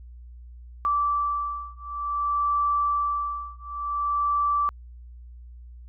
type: beating tone pair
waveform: sine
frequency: 1163 / 1163.55 Hz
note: D6 / D6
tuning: -17 / -16 cents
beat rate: 0.55 Hz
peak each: -26 dBFS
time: 0.85-4.69 s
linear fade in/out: 0 ms
effects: added 60 Hz sine -41 dBFS peak until 5.88 s